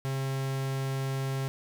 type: tone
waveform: 45% pulse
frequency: 134.5 Hz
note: C3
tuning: 48 cents sharp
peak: -29 dBFS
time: 0.05-1.48 s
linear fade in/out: 0 ms
effects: none